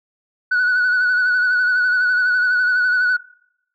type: tone with vibrato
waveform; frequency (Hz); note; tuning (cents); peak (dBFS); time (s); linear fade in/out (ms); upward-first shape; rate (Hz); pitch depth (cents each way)
sine; 1480; F#6; 0; -12; 0.51-3.17; 10; sine; 12; 37
effects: noise-tail reverb RT60 0.8 s tail -24 dB re dry + tanh soft clip ceiling -12 dBFS